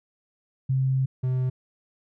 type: tone pair in turn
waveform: sine / triangle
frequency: 132.3 / 128.16 Hz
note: C3 / C3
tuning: +20 / -35 cents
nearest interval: minor second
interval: 55 cents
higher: first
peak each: -20 dBFS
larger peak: neither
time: 0.69-1.06 / 1.23-1.5 s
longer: first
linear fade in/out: 10 ms
effects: none